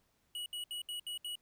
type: tone bursts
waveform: square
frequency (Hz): 2920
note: F#7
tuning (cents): -24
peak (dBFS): -39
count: 6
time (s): 0.35-1.355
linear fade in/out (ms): 2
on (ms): 110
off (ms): 69
effects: pink hiss -75 dBFS RMS until 1.41 s